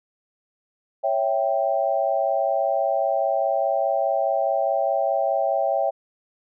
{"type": "chord", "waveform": "sine", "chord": "C# diminished", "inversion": "none", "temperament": "equal", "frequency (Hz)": [554.4, 659.3, 784], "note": ["C#5", "E5", "G5"], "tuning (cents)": [0, 0, 0], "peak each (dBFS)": [-24, -23, -24], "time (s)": [1.03, 5.91], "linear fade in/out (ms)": 20, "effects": []}